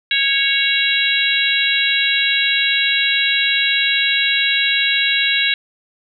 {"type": "harmonic tone with a mistuned harmonic", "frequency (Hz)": 554.4, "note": "C#5", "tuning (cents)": 0, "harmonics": [3, 4, 5, 6, 7], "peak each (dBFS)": [-21, -20, -20, -22, -19], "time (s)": [0.11, 5.54], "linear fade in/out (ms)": 2, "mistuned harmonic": 3, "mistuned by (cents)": -15, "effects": []}